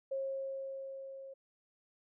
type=tone with level ramp; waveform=sine; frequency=540 Hz; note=C#5; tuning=45 cents flat; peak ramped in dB=-33 to -46 dBFS; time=0.11-1.34 s; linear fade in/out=10 ms; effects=none